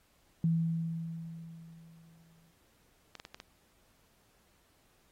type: tone with exponential decay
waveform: sine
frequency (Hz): 164.81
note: E3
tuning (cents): 0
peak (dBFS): -24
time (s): 0.44-2.51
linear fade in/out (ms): 2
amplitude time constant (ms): 450
type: clicks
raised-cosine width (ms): 0.2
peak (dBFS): -27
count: 5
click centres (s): 3.153 / 3.199 / 3.251 / 3.345 / 3.401
effects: pink hiss -69 dBFS RMS until 5.11 s + AAC 48 kbps